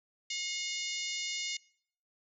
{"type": "harmonic tone", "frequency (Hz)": 719, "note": "F#5", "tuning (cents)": -50, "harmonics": [3, 4, 5, 6, 7, 8, 9, 10], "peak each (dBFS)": [-40, -41, -42, -43, -43, -44, -45, -45], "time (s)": [0.3, 1.57], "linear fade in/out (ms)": 5, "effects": ["noise-tail reverb RT60 0.6 s tail -23 dB re dry"]}